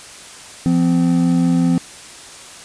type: tone pair together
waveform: triangle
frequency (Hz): 171.4 / 256.8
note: F3 / C4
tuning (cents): -32 / -32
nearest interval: perfect fifth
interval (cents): 700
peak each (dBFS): -13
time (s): 0.66-1.78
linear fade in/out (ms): 0
effects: white hiss -37 dBFS RMS until 2.64 s + resampled to 22050 Hz